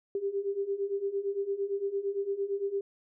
sine beating tone pair, 392 / 400.8 Hz, G4 / G4, 0 / +38 cents, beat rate 8.8 Hz, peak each -34 / -31 dBFS, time 0.15-2.81 s, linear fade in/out 2 ms, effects none

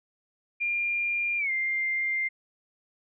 sine tone with pitch glide, 2400 to 2101 Hz, D7 to C7, +37 to +7 cents, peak -25 dBFS, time 0.6-2.29 s, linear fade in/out 20 ms, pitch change -230 cents, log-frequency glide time 1.38-1.51 s, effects none

